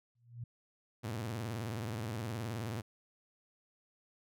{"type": "tone with exponential growth", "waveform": "sine", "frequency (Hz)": 119, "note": "A#2", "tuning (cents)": 36, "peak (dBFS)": -37, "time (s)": [0.15, 0.44], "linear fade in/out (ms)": 5, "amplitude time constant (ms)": 63}
{"type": "tone with vibrato", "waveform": "sawtooth", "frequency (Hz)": 111.8, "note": "A2", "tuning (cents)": 28, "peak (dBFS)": -33, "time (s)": [1.03, 2.82], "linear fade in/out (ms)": 20, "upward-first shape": "sine", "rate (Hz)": 19, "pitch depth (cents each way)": 190}
{"effects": []}